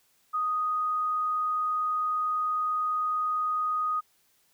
sine tone, 1244.5 Hz, D#6, in tune, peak -25 dBFS, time 0.33-4.01 s, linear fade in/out 20 ms, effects white hiss -67 dBFS RMS until 4.53 s

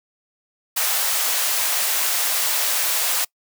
white high-pass noise, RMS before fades -21 dBFS, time 0.76-3.25 s, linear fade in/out 10 ms, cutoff 540 Hz, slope 24 dB/octave, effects noise-tail reverb RT60 0.1 s tail -25 dB re dry

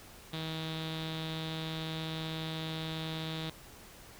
sawtooth tone with low-pass filter, 159.7 Hz, D#3, 45 cents sharp, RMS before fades -38 dBFS, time 0.33-3.5 s, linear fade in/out 5 ms, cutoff 3700 Hz, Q 6.8, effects pink hiss -53 dBFS RMS until 4.19 s

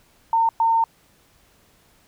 sine tone bursts at uneven times, 910 Hz, A#5, 42 cents flat, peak -15 dBFS, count 2, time 0.33-0.49 / 0.6-0.84 s, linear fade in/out 2 ms, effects pink hiss -58 dBFS RMS until 2.07 s

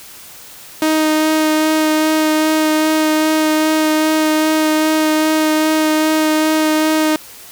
sawtooth tone with vibrato, 311.5 Hz, D#4, 2 cents sharp, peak -8 dBFS, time 0.82-7.16 s, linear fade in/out 2 ms, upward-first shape sine, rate 2.5 Hz, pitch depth 11 cents each way, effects white hiss -37 dBFS RMS until 7.51 s

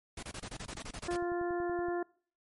pink noise bursts, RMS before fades -42 dBFS, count 12, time 0.17-1.164 s, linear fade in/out 5 ms, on 59 ms, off 26 ms
click train, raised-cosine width 5 ms, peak -38 dBFS, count 16, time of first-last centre 0.47-1.885 s, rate 10.6 Hz
harmonic tone, 349.4 Hz, F4, 1 cent sharp, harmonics 1 / 2 / 3 / 4 / 5, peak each -32 / -38 / -45 / -47 / -46 dBFS, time 1.08-2.03 s, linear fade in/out 5 ms
effects noise-tail reverb RT60 0.5 s tail -24 dB re dry + MP3 48 kbps

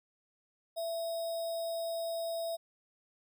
sine tone with sample-and-hold, 665 Hz, E5, 15 cents sharp, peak -33 dBFS, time 0.76-2.57 s, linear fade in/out 20 ms, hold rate 4410 Hz, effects none

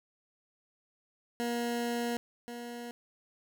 20% pulse tone pair in turn, 237.5 / 238.7 Hz, A#3 / A#3, +33 / +41 cents, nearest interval unison, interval 8 cents, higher second, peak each -26 / -35 dBFS, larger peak first, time 1.4-2.17 / 2.48-2.91 s, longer first, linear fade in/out 0 ms, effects none

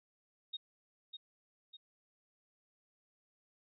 sine tone with echo, 3729 Hz, A#7, in tune, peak -38 dBFS, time 0.53-0.57 s, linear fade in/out 10 ms, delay 600 ms, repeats 2, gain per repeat -6 dB, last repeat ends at 1.77 s, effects none

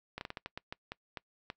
slowing click train, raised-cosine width 0.3 ms, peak -23 dBFS, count 11, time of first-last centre 0.18-1.501 s, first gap 31 ms, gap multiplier 1.3, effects noise-tail reverb RT60 0.1 s tail -24 dB re dry

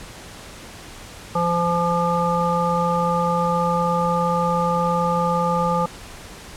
harmonic tone, 172.1 Hz, F3, 25 cents flat, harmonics 1 / 3 / 5 / 7, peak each -23 / -23 / -23 / -23 dBFS, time 1.35-5.86 s, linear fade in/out 5 ms, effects pink hiss -39 dBFS RMS until 6.56 s + low-pass 10000 Hz 12 dB/octave

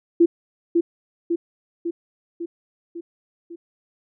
sine tone with echo, 339.9 Hz, F4, 47 cents flat, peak -10 dBFS, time 0.2-0.26 s, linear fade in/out 10 ms, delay 550 ms, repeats 6, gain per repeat -4 dB, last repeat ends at 3.56 s, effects none

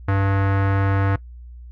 square tone with low-pass filter, 98 Hz, G2, in tune, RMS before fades -19 dBFS, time 0.08-1.16 s, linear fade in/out 5 ms, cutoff 1600 Hz, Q 2.1, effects noise-tail reverb RT60 0.1 s tail -20 dB re dry + added 60 Hz sine -36 dBFS peak until 1.71 s

